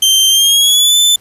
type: tone with pitch glide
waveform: sawtooth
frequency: 3136 to 3520 Hz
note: G7 to A7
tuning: 0 to 0 cents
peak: -4 dBFS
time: 0.02-1.16 s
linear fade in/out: 5 ms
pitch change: +200 cents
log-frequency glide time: 0.3-0.97 s
effects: pink hiss -47 dBFS RMS until 1.2 s + resampled to 32000 Hz